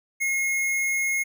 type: tone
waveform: square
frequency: 2158 Hz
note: C#7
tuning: 47 cents flat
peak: -23 dBFS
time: 0.2-1.24 s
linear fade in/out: 20 ms
effects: none